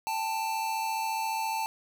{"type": "tone pair together", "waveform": "square", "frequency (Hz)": [790.5, 885], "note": ["G5", "A5"], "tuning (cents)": [14, 10], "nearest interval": "major second", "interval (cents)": 196, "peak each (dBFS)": [-38, -30], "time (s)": [0.07, 1.66], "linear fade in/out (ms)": 0, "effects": []}